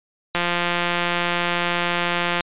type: click train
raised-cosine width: 0.3 ms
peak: -5 dBFS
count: 359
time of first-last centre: 0.35-2.407 s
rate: 174 Hz
effects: resampled to 8000 Hz